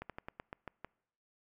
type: slowing click train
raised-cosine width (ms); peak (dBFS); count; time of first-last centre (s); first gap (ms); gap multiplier
0.5; -27; 8; 0.02-0.846; 77; 1.14
effects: noise-tail reverb RT60 0.8 s tail -26 dB re dry